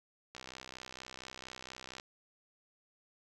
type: click train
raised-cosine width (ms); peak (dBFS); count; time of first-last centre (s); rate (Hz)
0.2; -28; 107; 0.35-1.999; 64.3
effects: none